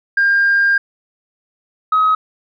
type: tone pair in turn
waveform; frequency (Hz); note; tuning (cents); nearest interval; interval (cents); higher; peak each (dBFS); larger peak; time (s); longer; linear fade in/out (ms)
sine; 1604 / 1269.7; G6 / D#6; +39 / +35; major third; 404; first; -9; neither; 0.17-0.78 / 1.92-2.15; first; 5
effects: tanh soft clip ceiling -7 dBFS